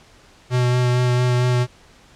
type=tone with vibrato; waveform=square; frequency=124.1 Hz; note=B2; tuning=9 cents sharp; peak=-16 dBFS; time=0.5-1.67 s; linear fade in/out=50 ms; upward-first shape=sine; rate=4.4 Hz; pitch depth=14 cents each way; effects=pink hiss -50 dBFS RMS until 2.15 s + low-pass 7000 Hz 12 dB/octave